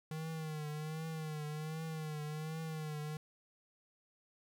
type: tone with vibrato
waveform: square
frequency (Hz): 155.56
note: D#3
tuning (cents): 0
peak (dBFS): -40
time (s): 0.11-3.17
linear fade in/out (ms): 2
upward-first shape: triangle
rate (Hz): 1.3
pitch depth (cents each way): 70
effects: 13-bit